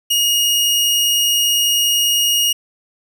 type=tone; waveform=sawtooth; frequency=2869 Hz; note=F7; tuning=46 cents sharp; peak=-10 dBFS; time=0.1-2.53 s; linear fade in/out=10 ms; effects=none